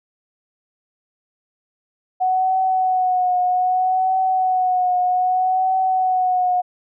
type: tone with vibrato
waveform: sine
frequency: 740 Hz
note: F#5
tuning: in tune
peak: -15 dBFS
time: 2.2-6.62 s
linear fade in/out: 20 ms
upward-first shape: triangle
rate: 0.63 Hz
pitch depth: 39 cents each way
effects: none